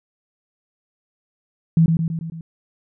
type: tone with echo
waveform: sine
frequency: 163.7 Hz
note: E3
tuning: 12 cents flat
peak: -10 dBFS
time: 1.77-1.86 s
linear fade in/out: 2 ms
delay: 110 ms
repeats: 5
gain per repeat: -4 dB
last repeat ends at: 2.41 s
effects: none